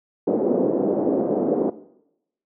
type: band-pass noise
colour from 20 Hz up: pink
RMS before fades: -21 dBFS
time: 0.27-1.7 s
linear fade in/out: 5 ms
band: 250 to 540 Hz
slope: 24 dB/octave
effects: noise-tail reverb RT60 0.8 s tail -17 dB re dry